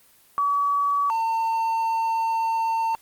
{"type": "tone pair in turn", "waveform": ["sine", "triangle"], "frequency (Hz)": [1139, 904], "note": ["C#6", "A5"], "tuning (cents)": [47, 47], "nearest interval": "major third", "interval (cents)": 400, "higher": "first", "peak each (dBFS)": -19, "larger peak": "neither", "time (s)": [[0.38, 1.1], [1.1, 2.95]], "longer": "second", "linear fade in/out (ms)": 0, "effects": ["white hiss -56 dBFS RMS until 3.01 s", "Opus 24 kbps"]}